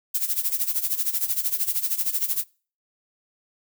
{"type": "noise with tremolo", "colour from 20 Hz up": "violet", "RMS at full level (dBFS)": -22, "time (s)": [0.14, 2.44], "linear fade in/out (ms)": 10, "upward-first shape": "sine", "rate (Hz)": 13, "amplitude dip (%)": 80, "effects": ["noise-tail reverb RT60 0.4 s tail -25 dB re dry"]}